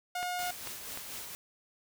sawtooth tone, 718 Hz, F5, 48 cents sharp, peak -29 dBFS, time 0.15-0.51 s, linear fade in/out 5 ms
clicks, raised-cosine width 0.3 ms, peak -24 dBFS, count 3, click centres 0.229 / 0.673 / 0.974 s
white noise with tremolo, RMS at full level -41 dBFS, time 0.39-1.35 s, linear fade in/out 0 ms, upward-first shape sine, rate 4.2 Hz, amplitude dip 35%
effects none

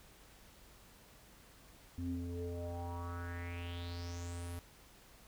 square tone with low-pass filter sweep, 86.6 Hz, F2, 14 cents flat, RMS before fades -42 dBFS, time 1.98-4.59 s, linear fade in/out 0 ms, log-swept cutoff 220 to 12000 Hz, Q 5.3, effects added 50 Hz sine -65 dBFS peak until 5.27 s + pink hiss -61 dBFS RMS until 5.27 s

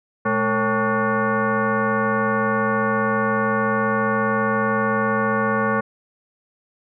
sine tone with frequency modulation, 453.8 Hz, A#4, 47 cents flat, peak -17 dBFS, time 0.25-5.81 s, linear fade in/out 10 ms, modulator 334 Hz, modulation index 3.4, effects none

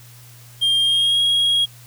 triangle tone with pitch glide, 3204 to 3290 Hz, G7 to G#7, +37 to -17 cents, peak -13 dBFS, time 0.61-1.66 s, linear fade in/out 20 ms, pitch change +46 cents, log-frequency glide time 0.8-1.21 s, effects added 120 Hz sine -43 dBFS peak until 1.86 s + white hiss -47 dBFS RMS until 1.86 s

